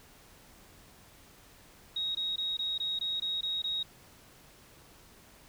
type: tone bursts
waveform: sine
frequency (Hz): 3776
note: A#7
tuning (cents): +22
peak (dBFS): -30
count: 9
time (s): 1.96-3.83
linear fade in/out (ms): 5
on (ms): 190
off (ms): 20
effects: pink hiss -57 dBFS RMS until 5.48 s